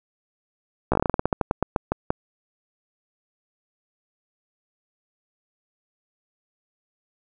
slowing click train, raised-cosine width 1 ms, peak -6 dBFS, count 18, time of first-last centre 0.92-2.105 s, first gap 15 ms, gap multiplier 1.17, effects none

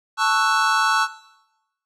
square chord, F# minor seventh, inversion first, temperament equal, 880 / 1108.7 / 1318.5 / 1480 Hz, A5 / C#6 / E6 / F#6, 0 / 0 / 0 / 0 cents, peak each -23 dBFS, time 0.17-1.08 s, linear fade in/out 50 ms, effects noise-tail reverb RT60 0.9 s tail -17 dB re dry + low-pass 7000 Hz 12 dB/octave

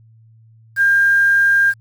sine tone with quantisation, 1603 Hz, G6, 38 cents sharp, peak -10 dBFS, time 0.76-1.74 s, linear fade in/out 50 ms, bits 6, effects added 112 Hz sine -45 dBFS peak until 1.8 s

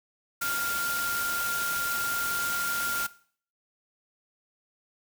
sine tone in noise, 1396.9 Hz, F6, in tune, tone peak -29 dBFS, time 0.41-3.07 s, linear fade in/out 10 ms, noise white, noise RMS -33 dBFS, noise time 0.41-3.07 s, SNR +1 dB, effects noise-tail reverb RT60 0.5 s tail -18 dB re dry

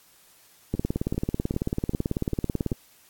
two click trains, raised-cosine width 3 ms, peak -12 / -21 dBFS, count 37 / 6, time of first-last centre 0.74-2.718 / 0.75-2.726 s, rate 18.2 / 2.53 Hz, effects white hiss -57 dBFS RMS until 3.09 s + AAC 64 kbps

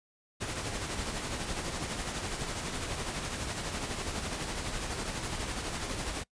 pink noise with tremolo, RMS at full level -34 dBFS, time 0.4-6.24 s, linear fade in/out 20 ms, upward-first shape sine, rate 12 Hz, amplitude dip 40%, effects noise-tail reverb RT60 0.1 s tail -23 dB re dry + resampled to 22050 Hz

